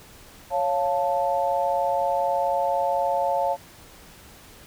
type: chord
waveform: sine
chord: Db augmented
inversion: none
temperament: equal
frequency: 554.4 / 698.5 / 880 Hz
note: Db5 / F5 / A5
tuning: 0 / 0 / 0 cents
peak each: -25 dBFS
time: 0.5-3.57 s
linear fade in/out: 50 ms
effects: pink hiss -48 dBFS RMS until 4.66 s